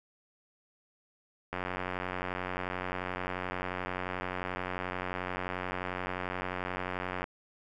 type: click train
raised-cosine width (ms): 0.5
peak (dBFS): -19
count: 523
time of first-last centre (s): 1.53-7.241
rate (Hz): 91.4
effects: none